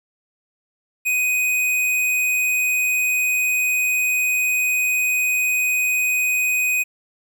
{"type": "tone", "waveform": "square", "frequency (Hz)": 2498, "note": "D#7", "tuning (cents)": 6, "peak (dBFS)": -18, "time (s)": [1.05, 6.84], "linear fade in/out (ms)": 20, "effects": ["9-bit"]}